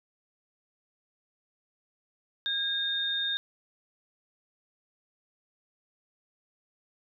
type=tone pair together; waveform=sine; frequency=1622 / 3664 Hz; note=G#6 / A#7; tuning=-41 / -31 cents; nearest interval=octave + major second; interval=1410 cents; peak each=-34 / -28 dBFS; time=2.46-3.37 s; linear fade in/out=0 ms; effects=none